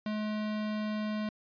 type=tone; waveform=square; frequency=213.1 Hz; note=G#3; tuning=45 cents sharp; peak=-32 dBFS; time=0.06-1.29 s; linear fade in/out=2 ms; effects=resampled to 11025 Hz